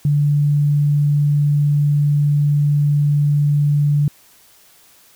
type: tone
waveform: sine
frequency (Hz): 145.9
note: D3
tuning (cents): -11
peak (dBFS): -12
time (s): 0.05-4.08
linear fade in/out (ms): 2
effects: white hiss -50 dBFS RMS until 5.15 s